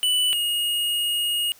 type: tone pair in turn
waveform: square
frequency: 2975 / 2868 Hz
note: F#7 / F7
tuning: +9 / +45 cents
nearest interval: minor second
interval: 64 cents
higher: first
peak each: -19 / -22 dBFS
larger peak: first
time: 0.03-0.33 / 0.33-1.52 s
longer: second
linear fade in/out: 0 ms
effects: white hiss -52 dBFS RMS until 1.59 s